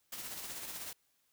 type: noise with tremolo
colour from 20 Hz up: white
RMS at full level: -42 dBFS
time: 0.12-0.93 s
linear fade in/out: 5 ms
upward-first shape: sine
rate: 16 Hz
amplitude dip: 40%
effects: white hiss -75 dBFS RMS until 1.32 s